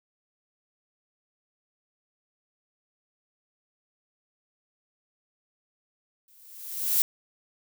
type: noise with exponential growth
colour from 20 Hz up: violet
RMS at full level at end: -20 dBFS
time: 6.28-7.02 s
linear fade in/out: 1 ms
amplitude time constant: 160 ms
effects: none